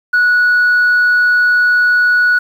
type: tone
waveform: sine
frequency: 1467 Hz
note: F#6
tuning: 15 cents flat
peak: -6 dBFS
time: 0.13-2.39 s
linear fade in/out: 10 ms
effects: tanh soft clip ceiling -6 dBFS + 7-bit